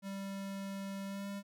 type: tone with pitch glide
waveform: square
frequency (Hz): 196 to 199.43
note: G3 to G3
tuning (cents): 0 to +30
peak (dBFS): -40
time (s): 0.02-1.43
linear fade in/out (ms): 50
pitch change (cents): +30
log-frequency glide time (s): 1.05-1.29
effects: none